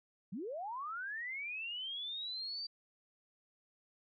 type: linear sweep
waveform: sine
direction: up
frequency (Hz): 159.3 to 4686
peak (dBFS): -39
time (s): 0.32-2.67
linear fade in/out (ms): 10
effects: none

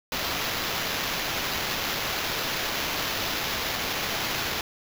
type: noise with sample-and-hold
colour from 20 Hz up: white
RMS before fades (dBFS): -29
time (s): 0.12-4.61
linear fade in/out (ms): 2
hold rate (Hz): 8820
effects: none

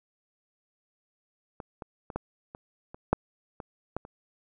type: clicks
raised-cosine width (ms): 1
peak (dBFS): -24 / -24 / -25 / -17 / -27 / -28 / -7 / -24 / -17 / -30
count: 10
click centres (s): 1.602 / 1.822 / 2.102 / 2.16 / 2.549 / 2.945 / 3.13 / 3.602 / 3.966 / 4.051
effects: none

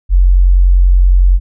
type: tone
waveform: sine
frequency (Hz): 45.28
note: F#1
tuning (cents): -37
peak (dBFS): -4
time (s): 0.09-1.4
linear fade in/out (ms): 50
effects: none

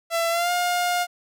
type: tone with pitch glide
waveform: sawtooth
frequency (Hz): 670 to 709.8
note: E5 to F5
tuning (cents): +28 to +28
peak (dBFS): -17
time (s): 0.1-1.07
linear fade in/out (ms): 50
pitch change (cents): +100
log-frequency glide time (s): 0.3-0.51
effects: none

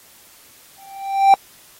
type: tone with exponential growth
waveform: triangle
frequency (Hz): 784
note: G5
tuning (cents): 0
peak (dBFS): -3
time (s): 0.78-1.34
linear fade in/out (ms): 1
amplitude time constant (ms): 120
effects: white hiss -48 dBFS RMS until 1.79 s + AAC 48 kbps

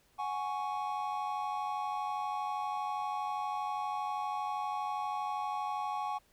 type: chord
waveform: triangle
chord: F# suspended second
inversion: none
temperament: just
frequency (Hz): 740 / 832.5 / 1110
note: F#5 / G#5 / C#6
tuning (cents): 0 / +4 / +2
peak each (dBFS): -38 / -34 / -36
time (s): 0.18-6.19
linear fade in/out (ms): 20
effects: pink hiss -68 dBFS RMS until 6.32 s

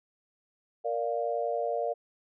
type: chord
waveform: sine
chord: Bb major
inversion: none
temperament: equal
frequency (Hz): 466.2 / 587.3 / 698.5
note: Bb4 / D5 / F5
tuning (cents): 0 / 0 / 0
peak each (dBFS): -32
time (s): 0.84-1.94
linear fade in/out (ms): 20
effects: none

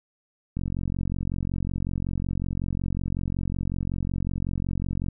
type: click train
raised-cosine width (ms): 5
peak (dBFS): -16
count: 206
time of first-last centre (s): 0.57-5.085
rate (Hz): 45.4
effects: none

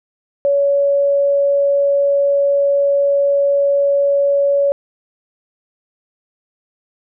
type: tone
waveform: sine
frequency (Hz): 563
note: C#5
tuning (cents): +27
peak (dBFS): -11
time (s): 0.45-4.72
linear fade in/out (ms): 0
effects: none

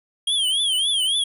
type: tone with vibrato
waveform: square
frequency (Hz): 3221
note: G7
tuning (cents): +46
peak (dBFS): -19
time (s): 0.27-1.24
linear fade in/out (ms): 5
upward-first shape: triangle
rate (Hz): 3.6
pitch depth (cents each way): 160
effects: resampled to 32000 Hz + 10-bit

